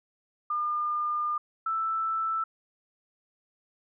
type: tone pair in turn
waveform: sine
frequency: 1207 / 1322.3 Hz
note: D6 / E6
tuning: +47 / +5 cents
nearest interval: major second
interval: 158 cents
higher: second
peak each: -26 dBFS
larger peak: neither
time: 0.5-1.38 / 1.66-2.44 s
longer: first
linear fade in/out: 5 ms
effects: none